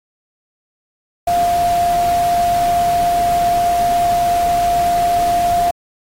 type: tone in noise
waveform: sine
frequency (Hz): 698.5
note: F5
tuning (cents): 0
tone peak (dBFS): -12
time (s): 1.27-5.71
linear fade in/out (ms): 5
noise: pink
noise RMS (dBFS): -28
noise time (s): 1.27-5.71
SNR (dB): +13
effects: AAC 48 kbps